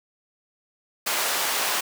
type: high-pass noise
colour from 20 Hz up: pink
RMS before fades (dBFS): -25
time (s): 1.06-1.81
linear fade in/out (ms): 10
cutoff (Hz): 710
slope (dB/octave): 12
effects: none